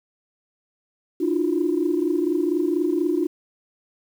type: tone cluster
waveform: sine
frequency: 299.2 / 335.6 / 359.8 Hz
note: D4 / E4 / F#4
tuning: +32 / +31 / -48 cents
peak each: -23 dBFS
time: 1.2-3.27 s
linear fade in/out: 10 ms
effects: tanh soft clip ceiling -10 dBFS + 8-bit